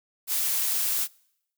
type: noise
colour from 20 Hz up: blue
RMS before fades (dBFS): -26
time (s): 0.27-1.08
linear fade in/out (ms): 50
effects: noise-tail reverb RT60 0.8 s tail -26 dB re dry